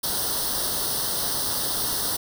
white noise with comb filter, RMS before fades -26 dBFS, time 0.03-2.17 s, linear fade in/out 10 ms, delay 0.21 ms, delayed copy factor +0.9, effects none

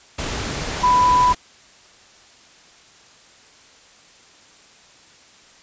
sine tone in noise, 994 Hz, B5, 11 cents sharp, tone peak -12 dBFS, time 0.83-1.33 s, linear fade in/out 10 ms, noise pink, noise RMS -26 dBFS, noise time 0.18-1.35 s, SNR +11 dB, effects white hiss -49 dBFS RMS until 5.62 s + resampled to 16000 Hz

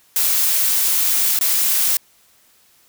blue noise with dropouts, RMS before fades -17 dBFS, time 0.16-1.97 s, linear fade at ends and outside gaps 2 ms, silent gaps 1.39-1.41 s, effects white hiss -55 dBFS RMS until 2.88 s

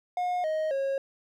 triangle tone with pitch steps, 719 / 625.9 / 544.9 Hz, F#5 / D#5 / C#5, -50 / +10 / -30 cents, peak -24 dBFS, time 0.17-0.98 s, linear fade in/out 2 ms, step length 270 ms, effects none

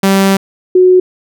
sawtooth / sine tone pair in turn, 194.5 / 367.2 Hz, G3 / F#4, -13 / -13 cents, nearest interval major seventh, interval 1100 cents, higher second, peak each -3 dBFS, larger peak neither, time 0.03-0.37 / 0.75-1 s, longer first, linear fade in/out 5 ms, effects none

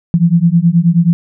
sine beating tone pair, 165.3 / 174.7 Hz, E3 / F3, +5 / +1 cents, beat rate 9.4 Hz, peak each -10 dBFS, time 0.14-1.13 s, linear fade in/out 0 ms, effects none

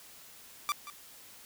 sawtooth tone with echo, 1174.7 Hz, D6, in tune, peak -24 dBFS, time 0.69-0.72 s, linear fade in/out 0 ms, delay 180 ms, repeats 1, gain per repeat -14 dB, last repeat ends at 0.9 s, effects white hiss -53 dBFS RMS until 1.45 s

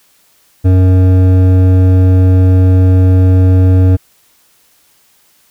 sine tone with hard clipping, 92.7 Hz, F#2, 4 cents sharp, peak -6 dBFS, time 0.64-3.97 s, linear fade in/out 20 ms, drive 11 dB, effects white hiss -51 dBFS RMS until 5.5 s

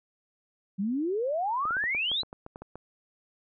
sine exponential sweep, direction up, 185 to 4159 Hz, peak -26 dBFS, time 0.78-2.23 s, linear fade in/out 20 ms
clicks, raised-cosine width 1 ms, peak -27 dBFS, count 12, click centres 1.654 / 1.708 / 1.768 / 1.839 / 1.949 / 2.116 / 2.233 / 2.329 / 2.464 / 2.559 / 2.62 / 2.756 s
effects none

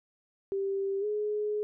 sine tone with pitch glide, 392 to 420.1 Hz, G4 to G#4, 0 to +20 cents, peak -28 dBFS, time 0.52-1.63 s, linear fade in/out 0 ms, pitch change +120 cents, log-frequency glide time 1-1.05 s, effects none

